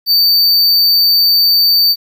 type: tone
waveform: square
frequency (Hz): 4588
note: D8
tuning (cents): -41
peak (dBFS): -8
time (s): 0.06-1.96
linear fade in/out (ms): 50
effects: 8-bit